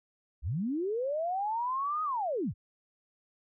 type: linear two-way sweep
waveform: sine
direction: up then down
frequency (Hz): 51.91 to 1265 to 51.91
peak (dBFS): -29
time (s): 0.42-2.54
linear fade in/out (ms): 50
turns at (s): 2.03
effects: none